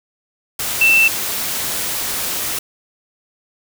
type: tone in noise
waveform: sine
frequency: 2669 Hz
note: E7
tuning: 21 cents sharp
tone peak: -9 dBFS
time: 0.81-1.08 s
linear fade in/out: 5 ms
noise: white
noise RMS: -22 dBFS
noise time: 0.59-2.59 s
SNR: +10 dB
effects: none